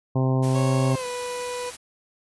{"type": "harmonic tone", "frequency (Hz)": 130.81, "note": "C3", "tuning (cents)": 0, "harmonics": [1, 2, 3, 4, 5, 6, 7, 8], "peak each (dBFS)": [-20, -26, -30, -32, -34, -36, -37, -38], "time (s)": [0.15, 0.96], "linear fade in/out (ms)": 10}
{"type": "noise", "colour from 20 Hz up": "white", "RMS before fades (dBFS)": -38, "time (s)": [0.42, 1.77], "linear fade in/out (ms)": 20}
{"type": "tone with pitch glide", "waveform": "30% pulse", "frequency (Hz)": [550, 492.8], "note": ["C#5", "B4"], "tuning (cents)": [-14, -4], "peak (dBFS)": -26, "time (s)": [0.54, 1.71], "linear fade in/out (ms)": 20, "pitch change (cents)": -190, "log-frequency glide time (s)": [0.9, 1.06]}
{"effects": ["resampled to 24000 Hz"]}